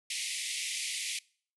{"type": "band-pass noise", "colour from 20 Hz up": "pink", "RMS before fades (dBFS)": -36, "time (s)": [0.1, 1.19], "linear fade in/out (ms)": 5, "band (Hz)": [2000, 11000], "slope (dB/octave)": 96, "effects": ["noise-tail reverb RT60 0.5 s tail -24 dB re dry"]}